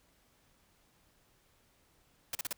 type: noise bursts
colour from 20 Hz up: white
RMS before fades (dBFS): -36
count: 4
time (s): 2.33-2.528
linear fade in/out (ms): 2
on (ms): 21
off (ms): 38
effects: pink hiss -69 dBFS RMS until 2.57 s